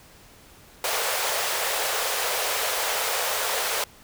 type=high-pass noise; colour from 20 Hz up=pink; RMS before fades=-26 dBFS; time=0.84-3.84 s; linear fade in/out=2 ms; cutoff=440 Hz; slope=48 dB/octave; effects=pink hiss -51 dBFS RMS until 4.03 s